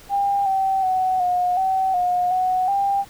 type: tone with pitch steps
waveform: sine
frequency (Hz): 800 / 771 / 747 / 719 / 762 / 718 / 740 / 795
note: G5 / G5 / F#5 / F#5 / G5 / F5 / F#5 / G5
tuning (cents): +35 / -29 / +16 / -50 / -49 / +48 / 0 / +24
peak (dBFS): -17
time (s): 0.09-3.05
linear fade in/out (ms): 50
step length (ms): 370
effects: pink hiss -46 dBFS RMS until 3.09 s